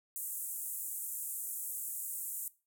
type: band-pass noise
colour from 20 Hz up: white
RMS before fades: -40 dBFS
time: 0.16-2.48 s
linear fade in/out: 0 ms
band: 7500 to 16000 Hz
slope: 48 dB/octave
effects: noise-tail reverb RT60 0.3 s tail -19 dB re dry